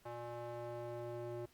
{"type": "tone with band-pass filter sweep", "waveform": "square", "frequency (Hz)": 119.3, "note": "A#2", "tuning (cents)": 41, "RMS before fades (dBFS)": -45, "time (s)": [0.05, 1.46], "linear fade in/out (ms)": 10, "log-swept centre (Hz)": [770, 440], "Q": 1.7, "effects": ["pink hiss -69 dBFS RMS until 1.53 s", "Opus 48 kbps"]}